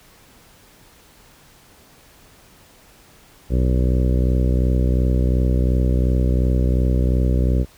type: harmonic tone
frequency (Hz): 62.8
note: B1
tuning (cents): +30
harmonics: 1 / 2 / 3 / 4 / 5 / 6 / 7 / 8 / 9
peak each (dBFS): -16 / -22 / -26 / -28 / -30 / -32 / -33 / -34 / -35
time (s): 3.49-7.66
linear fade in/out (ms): 50
effects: pink hiss -50 dBFS RMS until 7.77 s